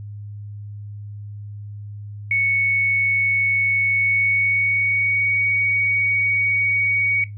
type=tone with pitch glide; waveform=sine; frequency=2217 to 2243 Hz; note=C#7 to C#7; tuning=0 to +20 cents; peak=-16 dBFS; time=2.31-7.24 s; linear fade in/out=2 ms; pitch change=+20 cents; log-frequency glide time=3.9-5.39 s; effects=noise-tail reverb RT60 0.2 s tail -17 dB re dry + added 103 Hz sine -31 dBFS peak until 7.37 s